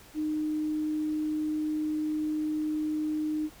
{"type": "tone", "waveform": "sine", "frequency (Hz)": 306.8, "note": "D#4", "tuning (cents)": -24, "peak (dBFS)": -27, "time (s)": [0.14, 3.5], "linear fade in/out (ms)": 50, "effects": ["pink hiss -53 dBFS RMS until 3.6 s"]}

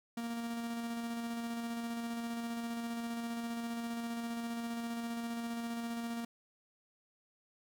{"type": "tone with tremolo", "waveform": "45% pulse", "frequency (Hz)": 233.1, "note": "A#3", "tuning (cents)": 0, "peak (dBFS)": -36, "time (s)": [0.17, 6.25], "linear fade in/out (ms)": 5, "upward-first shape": "square", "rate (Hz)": 15, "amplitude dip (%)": 25, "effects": []}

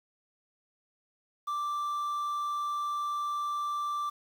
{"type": "tone with quantisation", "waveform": "triangle", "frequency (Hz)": 1174.7, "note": "D6", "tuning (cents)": 0, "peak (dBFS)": -28, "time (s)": [1.47, 4.1], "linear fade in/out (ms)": 10, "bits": 9, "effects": []}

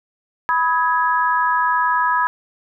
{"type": "chord", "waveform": "sine", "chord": "G# minor", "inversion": "first", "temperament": "equal with one note detuned", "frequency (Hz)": [987.8, 1269.2, 1661.2], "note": ["B5", "D#6", "G#6"], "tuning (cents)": [0, 34, 0], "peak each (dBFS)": [-17, -21, -21], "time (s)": [0.49, 2.27], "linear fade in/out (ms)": 0, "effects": []}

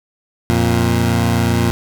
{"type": "tone pair together", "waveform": "20% pulse", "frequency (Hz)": [87.6, 116.54], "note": ["F2", "A#2"], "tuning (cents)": [6, 0], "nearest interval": "perfect fourth", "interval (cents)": 494, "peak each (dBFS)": [-12, -10], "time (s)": [0.5, 1.71], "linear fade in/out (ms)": 0, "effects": []}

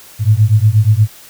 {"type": "beating tone pair", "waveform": "sine", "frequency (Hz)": [103.3, 111.7], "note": ["G#2", "A2"], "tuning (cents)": [-9, 27], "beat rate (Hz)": 8.4, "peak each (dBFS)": -10, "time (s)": [0.19, 1.08], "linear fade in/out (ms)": 50, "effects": ["white hiss -39 dBFS RMS until 1.29 s"]}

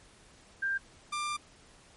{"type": "tone pair in turn", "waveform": ["sine", "sawtooth"], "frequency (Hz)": [1588, 1189.7], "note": ["G6", "D6"], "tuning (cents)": [22, 22], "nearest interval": "perfect fourth", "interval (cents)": 500, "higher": "first", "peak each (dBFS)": -28, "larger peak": "neither", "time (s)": [[0.62, 0.78], [1.12, 1.37]], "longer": "second", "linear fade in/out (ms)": 10, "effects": ["pink hiss -58 dBFS RMS until 1.96 s", "MP3 48 kbps"]}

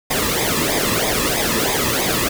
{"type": "noise with flanger", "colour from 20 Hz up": "pink", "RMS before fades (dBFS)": -19, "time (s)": [0.1, 2.29], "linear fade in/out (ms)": 10, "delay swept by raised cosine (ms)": [0.69, 1.37], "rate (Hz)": 3.1, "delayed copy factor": -0.75, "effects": []}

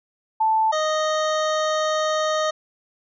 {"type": "tone pair in turn", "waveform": ["sine", "25% pulse"], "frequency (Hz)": [880, 620.9], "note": ["A5", "D#5"], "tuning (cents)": [0, -4], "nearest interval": "tritone", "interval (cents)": 604, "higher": "first", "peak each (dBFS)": -16, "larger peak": "neither", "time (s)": [[0.4, 0.72], [0.72, 2.51]], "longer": "second", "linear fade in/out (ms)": 10, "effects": ["resampled to 16000 Hz"]}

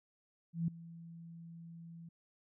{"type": "tone with ADSR envelope", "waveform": "sine", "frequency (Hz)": 167.1, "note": "E3", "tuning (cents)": 24, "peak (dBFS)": -29, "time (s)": [0.53, 2.09], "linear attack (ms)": 150, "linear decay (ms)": 3, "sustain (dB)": -19, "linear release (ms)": 6, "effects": []}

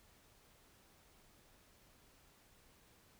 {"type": "silence", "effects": ["pink hiss -67 dBFS RMS until 3.19 s"]}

